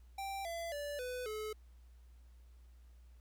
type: tone with pitch steps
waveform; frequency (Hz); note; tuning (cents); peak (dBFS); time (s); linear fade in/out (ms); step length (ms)
square; 784 / 674.7 / 580.6 / 499.6 / 430; G5 / E5 / D5 / B4 / A4; 0 / +40 / -20 / +20 / -40; -40; 0.18-1.53; 5; 270
effects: added 60 Hz sine -56 dBFS peak until 3.2 s + pink hiss -75 dBFS RMS until 3.2 s